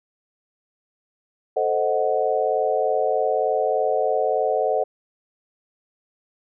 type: chord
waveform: sine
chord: A diminished seventh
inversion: none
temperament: equal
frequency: 440 / 523.3 / 622.3 / 740 Hz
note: A4 / C5 / Eb5 / Gb5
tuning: 0 / 0 / 0 / 0 cents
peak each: -24 dBFS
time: 1.56-4.84 s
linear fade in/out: 10 ms
effects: none